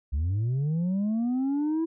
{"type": "linear sweep", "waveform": "sine", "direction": "up", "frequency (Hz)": [65.41, 331.7], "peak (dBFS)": -21, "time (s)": [0.12, 1.86], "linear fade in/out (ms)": 20, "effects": ["tanh soft clip ceiling -23 dBFS"]}